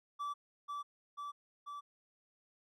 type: tone with echo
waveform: triangle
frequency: 1158 Hz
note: D6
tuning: 25 cents flat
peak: -35 dBFS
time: 0.19-0.34 s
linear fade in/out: 20 ms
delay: 490 ms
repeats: 3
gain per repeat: -2 dB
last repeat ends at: 1.81 s
effects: none